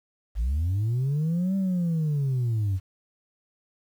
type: linear two-way sweep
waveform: sine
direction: up then down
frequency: 49 to 196 to 90.5 Hz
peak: -20 dBFS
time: 0.35-2.8 s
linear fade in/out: 50 ms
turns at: 1.56 s
effects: tanh soft clip ceiling -21 dBFS + 9-bit